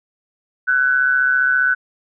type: tone with amplitude modulation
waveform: sine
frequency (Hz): 1502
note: F#6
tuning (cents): +26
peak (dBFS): -10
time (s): 0.67-1.75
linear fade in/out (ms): 20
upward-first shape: sine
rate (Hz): 135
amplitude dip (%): 65
effects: none